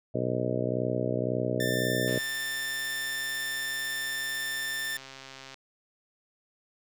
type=harmonic tone; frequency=61.9 Hz; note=B1; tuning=5 cents sharp; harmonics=2 / 3 / 4 / 5 / 6 / 7 / 8 / 9 / 10; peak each=-33 / -37 / -35 / -36 / -36 / -35 / -35 / -37 / -34 dBFS; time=0.14-2.19 s; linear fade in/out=10 ms
type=tone; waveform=sawtooth; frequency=1782 Hz; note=A6; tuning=22 cents sharp; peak=-27 dBFS; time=1.6-4.97 s; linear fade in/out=2 ms
type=click train; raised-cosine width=0.2 ms; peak=-27 dBFS; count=465; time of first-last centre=2.08-5.543 s; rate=134 Hz
effects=none